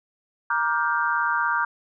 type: chord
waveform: sine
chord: G minor seventh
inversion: first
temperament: just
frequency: 940.8 / 1176 / 1411.2 / 1568 Hz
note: Bb5 / D6 / F6 / G6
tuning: +16 / +2 / +18 / 0 cents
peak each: -26 dBFS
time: 0.5-1.65 s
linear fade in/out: 5 ms
effects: none